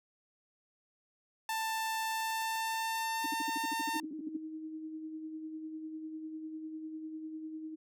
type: tone with pitch glide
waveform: sawtooth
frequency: 888 to 905.6 Hz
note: A5 to A5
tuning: +16 to +50 cents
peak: -29 dBFS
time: 1.49-4 s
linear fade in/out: 2 ms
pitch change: +34 cents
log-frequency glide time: 2.08-3.59 s
type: tone bursts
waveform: sine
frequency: 293.7 Hz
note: D4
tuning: in tune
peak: -35 dBFS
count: 15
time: 3.24-4.368 s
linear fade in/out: 5 ms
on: 22 ms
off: 57 ms
type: tone with tremolo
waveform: sine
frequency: 314.5 Hz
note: D#4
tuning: 19 cents sharp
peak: -38 dBFS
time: 3.93-7.76 s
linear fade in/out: 20 ms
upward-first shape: sine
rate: 10 Hz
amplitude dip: 40%
effects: none